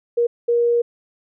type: tone bursts at uneven times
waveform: sine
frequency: 473.7 Hz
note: A#4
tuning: 28 cents sharp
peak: -14 dBFS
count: 2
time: 0.17-0.27 / 0.48-0.82 s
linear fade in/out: 10 ms
effects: none